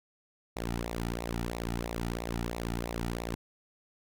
sawtooth tone with flanger, 58.1 Hz, A#1, 5 cents flat, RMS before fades -35 dBFS, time 0.56-3.35 s, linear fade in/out 5 ms, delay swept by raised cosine 0.62 to 1.92 ms, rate 3 Hz, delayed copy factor -0.75, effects none

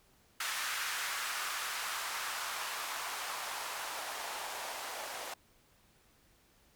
blue noise with band-pass filter sweep, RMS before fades -39 dBFS, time 0.4-5.34 s, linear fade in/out 5 ms, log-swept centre 1500 to 680 Hz, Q 1.6, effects pink hiss -67 dBFS RMS until 6.75 s

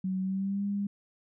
sine tone with pitch glide, 187.9 to 201.4 Hz, F#3 to G3, +27 to +47 cents, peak -28 dBFS, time 0.04-0.87 s, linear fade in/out 5 ms, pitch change +120 cents, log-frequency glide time 0.21-0.64 s, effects none

